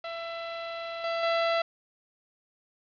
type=tone with level steps; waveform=sawtooth; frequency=669 Hz; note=E5; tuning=25 cents sharp; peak=-30 / -24 / -20 dBFS; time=0.04-1.62 s; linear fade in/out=5 ms; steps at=1.04 / 1.23 s; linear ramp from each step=2 ms; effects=resampled to 11025 Hz + 8-bit